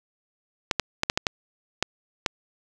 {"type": "clicks", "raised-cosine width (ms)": 0.2, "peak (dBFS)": -4, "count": 8, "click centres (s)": [0.712, 0.797, 1.034, 1.099, 1.175, 1.268, 1.826, 2.262], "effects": []}